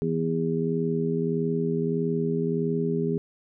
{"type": "harmonic tone", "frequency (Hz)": 81.6, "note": "E2", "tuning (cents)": -17, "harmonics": [2, 3, 4, 5], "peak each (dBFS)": [-27, -29, -36, -27], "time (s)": [0.02, 3.18], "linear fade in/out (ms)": 0, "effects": []}